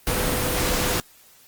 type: tone in noise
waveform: sine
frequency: 500 Hz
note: B4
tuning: 21 cents sharp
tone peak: -30 dBFS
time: 0.07-1 s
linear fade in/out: 0 ms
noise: pink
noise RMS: -23 dBFS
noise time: 0.07-1 s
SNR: -10 dB
effects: white hiss -53 dBFS RMS until 1.47 s + Opus 24 kbps